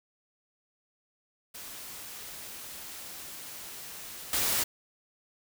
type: noise with level steps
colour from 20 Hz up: white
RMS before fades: -43 / -28 dBFS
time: 1.54-4.64 s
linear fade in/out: 10 ms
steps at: 4.33 s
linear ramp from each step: 2 ms
effects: none